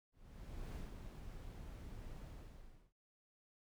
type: noise with ADSR envelope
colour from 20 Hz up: brown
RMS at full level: -45 dBFS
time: 0.12-2.93 s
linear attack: 640 ms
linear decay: 150 ms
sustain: -5 dB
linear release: 680 ms
effects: none